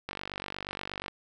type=click train; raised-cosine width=0.3 ms; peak=-19 dBFS; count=49; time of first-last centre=0.09-1.082 s; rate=48.4 Hz; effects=none